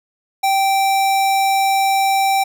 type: tone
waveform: square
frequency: 780 Hz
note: G5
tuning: 9 cents flat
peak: -14 dBFS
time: 0.43-2.44 s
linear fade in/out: 10 ms
effects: none

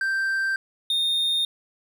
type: tone pair in turn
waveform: triangle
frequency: 1568 / 3667 Hz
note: G6 / A#7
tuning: 0 / -29 cents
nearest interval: octave + minor third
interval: 1471 cents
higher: second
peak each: -20 / -19 dBFS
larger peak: second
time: 0.01-0.56 / 0.9-1.45 s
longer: neither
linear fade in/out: 2 ms
effects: none

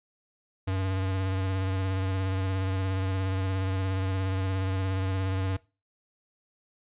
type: tone with vibrato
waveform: square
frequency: 95 Hz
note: F#2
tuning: 46 cents sharp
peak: -27 dBFS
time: 0.67-5.57 s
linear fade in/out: 10 ms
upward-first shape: sine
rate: 17 Hz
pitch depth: 27 cents each way
effects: noise-tail reverb RT60 0.3 s tail -21 dB re dry + resampled to 8000 Hz

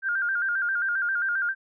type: tone with vibrato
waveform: sine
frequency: 1493 Hz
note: F#6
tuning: 15 cents sharp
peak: -23 dBFS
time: 0.02-1.55 s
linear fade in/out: 50 ms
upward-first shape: square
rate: 7.5 Hz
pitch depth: 86 cents each way
effects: none

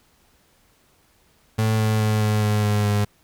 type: tone with pitch steps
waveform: 35% pulse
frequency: 110 / 108.86 / 107.74 / 106.62 / 105.52 / 104.43 / 103.35 Hz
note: A2 / A2 / A2 / G#2 / G#2 / G#2 / G#2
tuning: 0 / -18 / -36 / +46 / +28 / +10 / -8 cents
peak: -16 dBFS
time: 1.58-3.05 s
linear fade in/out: 10 ms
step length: 210 ms
effects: pink hiss -60 dBFS RMS until 3.23 s

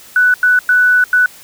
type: tone bursts at uneven times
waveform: sine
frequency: 1487 Hz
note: F#6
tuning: 8 cents sharp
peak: -7 dBFS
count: 4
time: 0.16-0.34 / 0.43-0.59 / 0.69-1.04 / 1.13-1.26 s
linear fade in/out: 2 ms
effects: white hiss -39 dBFS RMS until 1.43 s

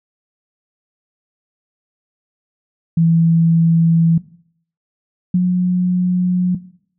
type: tone pair in turn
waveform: sine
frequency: 165.5 / 180.51 Hz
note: E3 / F#3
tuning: +7 / -43 cents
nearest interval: major second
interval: 150 cents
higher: second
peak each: -10 dBFS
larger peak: neither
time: 2.97-4.18 / 5.34-6.55 s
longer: neither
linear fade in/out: 5 ms
effects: noise-tail reverb RT60 0.6 s tail -17 dB re dry

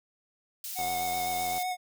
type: high-pass noise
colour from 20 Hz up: white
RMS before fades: -38 dBFS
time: 0.64-1.63 s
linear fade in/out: 2 ms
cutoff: 3800 Hz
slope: 12 dB/octave
type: tone with vibrato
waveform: square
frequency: 732 Hz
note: F#5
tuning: 19 cents flat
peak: -30 dBFS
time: 0.75-1.77 s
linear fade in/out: 50 ms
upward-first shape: square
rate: 7.8 Hz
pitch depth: 14 cents each way
type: click train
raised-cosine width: 1 ms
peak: -29 dBFS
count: 70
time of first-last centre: 0.79-1.579 s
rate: 87.4 Hz
effects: none

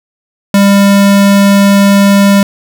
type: tone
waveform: square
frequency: 199.4 Hz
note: G3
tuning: 30 cents sharp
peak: -4 dBFS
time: 0.54-2.43 s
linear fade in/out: 2 ms
effects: none

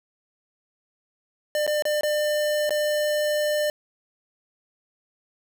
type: tone with dropouts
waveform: square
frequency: 599 Hz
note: D5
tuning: 34 cents sharp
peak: -22 dBFS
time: 1.55-3.7 s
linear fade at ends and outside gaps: 1 ms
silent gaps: 1.666-1.676 / 1.823-1.853 / 2.01-2.033 / 2.694-2.706 s
effects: none

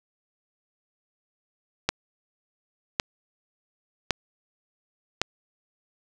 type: click train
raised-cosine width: 0.2 ms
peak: -4 dBFS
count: 4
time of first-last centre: 1.89-5.216 s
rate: 0.902 Hz
effects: none

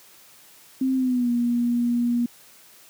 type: tone with pitch glide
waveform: sine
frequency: 262.6 to 239.4 Hz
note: C4 to A#3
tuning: +6 to +46 cents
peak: -19 dBFS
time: 0.81-2.26 s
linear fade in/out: 5 ms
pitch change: -160 cents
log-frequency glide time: 0.95-1.3 s
effects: white hiss -51 dBFS RMS until 2.89 s + high-pass 100 Hz 12 dB/octave

